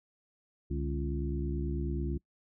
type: harmonic tone with a mistuned harmonic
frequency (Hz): 69.2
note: C#2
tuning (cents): -2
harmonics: 1 / 2 / 3 / 4 / 5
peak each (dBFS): -33 / -37 / -41 / -41 / -39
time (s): 0.7-2.18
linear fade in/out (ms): 10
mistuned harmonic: 2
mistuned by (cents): +120
effects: noise-tail reverb RT60 0.1 s tail -24 dB re dry